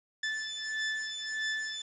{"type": "beating tone pair", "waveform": "sawtooth", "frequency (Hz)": [1750, 1751.6], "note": ["A6", "A6"], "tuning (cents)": [-10, -8], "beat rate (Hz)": 1.6, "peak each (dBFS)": [-32, -32], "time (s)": [0.23, 1.82], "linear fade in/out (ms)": 5, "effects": ["resampled to 16000 Hz", "9-bit"]}